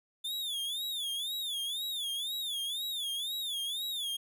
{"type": "tone with vibrato", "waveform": "45% pulse", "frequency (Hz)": 3520, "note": "A7", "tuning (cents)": 0, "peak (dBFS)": -33, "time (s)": [0.24, 4.17], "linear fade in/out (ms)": 10, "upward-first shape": "sine", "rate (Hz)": 2, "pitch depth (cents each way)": 160, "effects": []}